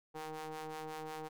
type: ring-modulated tone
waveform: sawtooth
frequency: 155.56 Hz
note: D#3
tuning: in tune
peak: -35 dBFS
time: 0.14-1.29 s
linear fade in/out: 20 ms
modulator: 625 Hz
effects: none